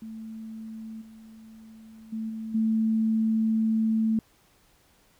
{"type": "tone with level steps", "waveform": "sine", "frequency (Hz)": 221.4, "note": "A3", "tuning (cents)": 11, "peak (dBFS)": [-36, -45, -29, -32, -21], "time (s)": [0.02, 4.19], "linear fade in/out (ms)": 2, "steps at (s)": [1.01, 2.12, 2.29, 2.54], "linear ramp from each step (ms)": 10, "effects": ["pink hiss -62 dBFS RMS until 5.19 s"]}